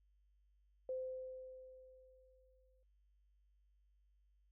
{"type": "tone with exponential decay", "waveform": "sine", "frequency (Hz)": 516, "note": "C5", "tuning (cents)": -24, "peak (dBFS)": -38, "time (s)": [0.89, 2.83], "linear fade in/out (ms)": 2, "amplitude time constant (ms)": 420, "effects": ["noise-tail reverb RT60 0.2 s tail -26 dB re dry", "added 50 Hz sine -70 dBFS peak until 4.51 s"]}